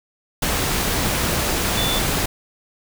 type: tone in noise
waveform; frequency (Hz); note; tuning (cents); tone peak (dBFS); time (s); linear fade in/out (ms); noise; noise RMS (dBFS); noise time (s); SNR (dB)
sine; 3495; A7; -12; -23; 1.77-1.99; 5; pink; -21; 0.42-2.26; -5
effects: none